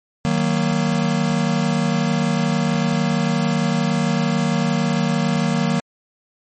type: chord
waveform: square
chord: D# minor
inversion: none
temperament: just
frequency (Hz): 155.56 / 186.68 / 233.3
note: D#3 / F#3 / A#3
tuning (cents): 0 / +16 / +2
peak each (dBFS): -22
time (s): 0.25-5.8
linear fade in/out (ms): 0
effects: MP3 32 kbps